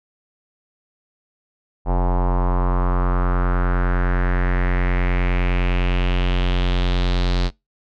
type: tone with low-pass filter sweep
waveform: square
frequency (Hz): 44.86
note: F1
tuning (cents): +47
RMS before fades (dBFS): -18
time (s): 1.85-7.51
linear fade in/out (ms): 50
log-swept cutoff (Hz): 840 to 4300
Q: 3.4
effects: noise-tail reverb RT60 0.2 s tail -24 dB re dry